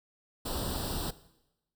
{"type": "noise with comb filter", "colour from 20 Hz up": "pink", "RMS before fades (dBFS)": -34, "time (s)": [0.45, 1.11], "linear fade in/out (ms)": 10, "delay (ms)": 0.23, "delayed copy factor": 0.85, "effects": ["noise-tail reverb RT60 0.9 s tail -17 dB re dry"]}